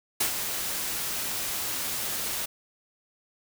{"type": "noise with ADSR envelope", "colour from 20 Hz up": "white", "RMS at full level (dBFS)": -24, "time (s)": [0.2, 2.46], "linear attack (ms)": 8, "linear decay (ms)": 100, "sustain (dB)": -7, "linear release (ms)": 9, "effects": []}